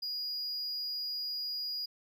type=tone; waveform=triangle; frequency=4883 Hz; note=D#8; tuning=33 cents flat; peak=-33 dBFS; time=0.02-1.86 s; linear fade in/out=10 ms; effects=none